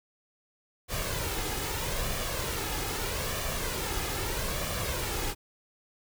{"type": "noise with flanger", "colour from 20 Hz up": "pink", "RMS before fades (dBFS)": -32, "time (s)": [0.88, 5.35], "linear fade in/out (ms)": 50, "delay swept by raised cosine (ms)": [1.7, 2.41], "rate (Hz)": 0.79, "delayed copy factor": 0.5, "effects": []}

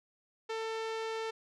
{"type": "tone with low-pass filter", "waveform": "sawtooth", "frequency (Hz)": 446.3, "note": "A4", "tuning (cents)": 25, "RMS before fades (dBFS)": -37, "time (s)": [0.49, 1.31], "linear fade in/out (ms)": 10, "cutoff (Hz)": 4900, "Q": 0.8, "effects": []}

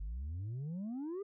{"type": "exponential sweep", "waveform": "sine", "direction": "up", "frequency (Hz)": [46.25, 415.3], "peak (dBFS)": -35, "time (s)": [0, 1.23], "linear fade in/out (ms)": 10, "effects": ["tanh soft clip ceiling -37 dBFS"]}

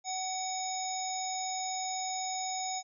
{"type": "harmonic tone", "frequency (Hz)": 752, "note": "F#5", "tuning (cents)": 28, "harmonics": [1, 3, 5, 7, 9], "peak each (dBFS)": [-35, -46, -44, -43, -38], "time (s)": [0.04, 2.83], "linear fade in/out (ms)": 50, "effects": []}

